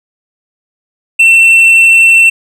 sine tone with hard clipping, 2694 Hz, E7, 37 cents sharp, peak -3 dBFS, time 1.19-2.3 s, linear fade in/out 10 ms, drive 3 dB, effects none

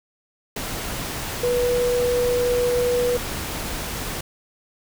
sine tone in noise, 488.9 Hz, B4, 18 cents flat, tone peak -18 dBFS, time 1.43-3.17 s, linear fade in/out 5 ms, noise pink, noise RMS -29 dBFS, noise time 0.56-4.21 s, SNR +8 dB, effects none

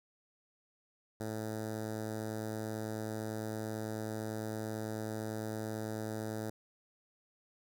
10% pulse tone with notch filter, 109 Hz, A2, 16 cents flat, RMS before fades -39 dBFS, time 1.2-6.5 s, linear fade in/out 5 ms, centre 2700 Hz, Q 0.69, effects none

